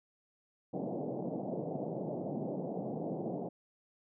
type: band-pass noise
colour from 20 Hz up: pink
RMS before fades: -38 dBFS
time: 0.73-3.49 s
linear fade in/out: 10 ms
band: 140 to 740 Hz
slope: 48 dB/octave
effects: none